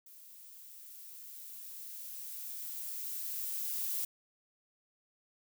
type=noise with level ramp; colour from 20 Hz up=violet; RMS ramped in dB=-55 to -35 dBFS; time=0.06-4.05 s; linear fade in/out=5 ms; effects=none